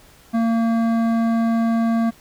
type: tone with hard clipping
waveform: sine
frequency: 228.6 Hz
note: A#3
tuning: 34 cents flat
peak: -18 dBFS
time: 0.33-2.11 s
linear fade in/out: 20 ms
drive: 12 dB
effects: pink hiss -50 dBFS RMS until 2.2 s